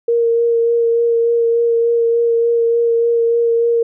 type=tone with vibrato; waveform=sine; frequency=465.7 Hz; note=A#4; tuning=2 cents flat; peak=-11 dBFS; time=0.08-3.83 s; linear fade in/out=5 ms; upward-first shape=sine; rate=3.4 Hz; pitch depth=14 cents each way; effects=none